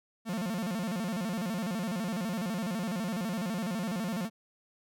45% pulse tone with vibrato, 199.8 Hz, G3, 33 cents sharp, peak -31 dBFS, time 0.25-4.3 s, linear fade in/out 50 ms, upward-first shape square, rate 12 Hz, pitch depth 210 cents each way, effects none

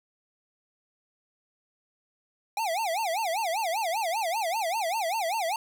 square tone with vibrato, 770 Hz, G5, 31 cents flat, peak -27 dBFS, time 2.57-5.56 s, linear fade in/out 2 ms, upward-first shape sine, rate 5.1 Hz, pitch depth 300 cents each way, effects none

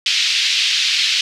pink band-pass noise, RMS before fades -17 dBFS, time 0.06-1.21 s, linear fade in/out 2 ms, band 2600 to 5000 Hz, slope 24 dB/octave, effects none

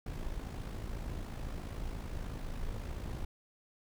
brown noise with amplitude modulation, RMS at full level -37 dBFS, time 0.06-3.25 s, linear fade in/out 5 ms, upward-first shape sine, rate 54.1 Hz, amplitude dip 55%, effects none

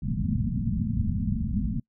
white low-pass noise, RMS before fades -27 dBFS, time 0.02-1.8 s, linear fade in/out 5 ms, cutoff 240 Hz, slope 96 dB/octave, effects noise-tail reverb RT60 0.1 s tail -25 dB re dry

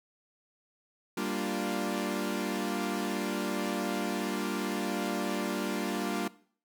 sawtooth chord, G minor seventh, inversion none, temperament equal, 196 / 233.1 / 293.7 / 349.2 Hz, G3 / Bb3 / D4 / F4, 0 / 0 / 0 / 0 cents, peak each -32 dBFS, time 1.17-6.28 s, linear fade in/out 5 ms, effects noise-tail reverb RT60 0.5 s tail -19 dB re dry

